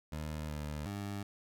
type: tone with pitch steps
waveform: 20% pulse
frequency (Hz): 76.9 / 74.8 / 100.9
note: D#2 / D2 / G#2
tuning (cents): -20 / +32 / -49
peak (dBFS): -33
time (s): 0.12-1.23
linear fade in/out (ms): 5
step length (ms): 370
effects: none